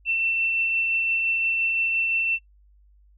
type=tone with tremolo; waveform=sine; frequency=2688 Hz; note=E7; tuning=33 cents sharp; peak=-20 dBFS; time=0.05-2.39 s; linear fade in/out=50 ms; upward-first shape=triangle; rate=5.8 Hz; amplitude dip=25%; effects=noise-tail reverb RT60 0.1 s tail -19 dB re dry + added 50 Hz sine -53 dBFS peak until 3.17 s